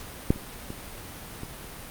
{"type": "clicks", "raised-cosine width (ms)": 3, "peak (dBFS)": [-6, -26, -22, -23], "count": 4, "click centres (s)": [0.305, 0.361, 0.704, 1.434], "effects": ["pink hiss -41 dBFS RMS until 1.9 s", "Opus 48 kbps"]}